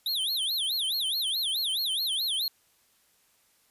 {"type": "tone with vibrato", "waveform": "square", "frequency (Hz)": 3627, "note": "A#7", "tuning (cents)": -48, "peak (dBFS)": -27, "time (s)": [0.06, 2.48], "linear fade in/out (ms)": 2, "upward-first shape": "sine", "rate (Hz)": 4.7, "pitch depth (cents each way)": 300, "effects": ["white hiss -66 dBFS RMS until 3.7 s", "resampled to 32000 Hz"]}